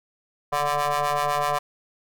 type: ring-modulated tone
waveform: 25% pulse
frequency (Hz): 146.83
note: D3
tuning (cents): 0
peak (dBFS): -15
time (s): 0.52-1.59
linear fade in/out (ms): 10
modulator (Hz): 877
effects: none